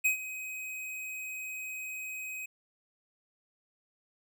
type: tone with ADSR envelope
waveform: square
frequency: 2523 Hz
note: D#7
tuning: 23 cents sharp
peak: -23 dBFS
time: 0.04-2.46 s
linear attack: 16 ms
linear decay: 110 ms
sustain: -15 dB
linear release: 7 ms
effects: none